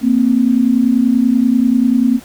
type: tone pair together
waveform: sine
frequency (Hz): 231.3 / 261.6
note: A#3 / C4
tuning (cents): -13 / 0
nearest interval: major second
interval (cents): 213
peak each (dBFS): -12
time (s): 0.01-2.2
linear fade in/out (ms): 50
effects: pink hiss -40 dBFS RMS until 2.24 s